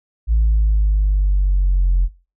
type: exponential sweep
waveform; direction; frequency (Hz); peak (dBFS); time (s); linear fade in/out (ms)
sine; down; 55.7 to 43.65; -10; 0.27-2.09; 50
effects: noise-tail reverb RT60 0.3 s tail -19 dB re dry + tanh soft clip ceiling -9 dBFS